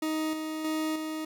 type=tone with tremolo; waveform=40% pulse; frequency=313.2 Hz; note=D#4; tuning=11 cents sharp; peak=-27 dBFS; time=0.02-1.25 s; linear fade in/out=5 ms; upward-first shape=square; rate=1.6 Hz; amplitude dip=40%; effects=none